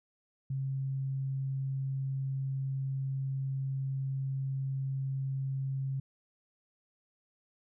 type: tone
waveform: sine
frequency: 134.8 Hz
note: C#3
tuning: 48 cents flat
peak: -31 dBFS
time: 0.5-6 s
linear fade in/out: 5 ms
effects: none